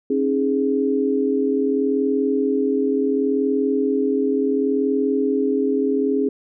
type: chord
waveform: sine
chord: C# suspended second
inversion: none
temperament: equal with one note detuned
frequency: 270.4 / 311.1 / 415.3 Hz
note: C#4 / D#4 / G#4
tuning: -43 / 0 / 0 cents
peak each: -20 / -26 / -20 dBFS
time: 0.1-6.29 s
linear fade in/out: 5 ms
effects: none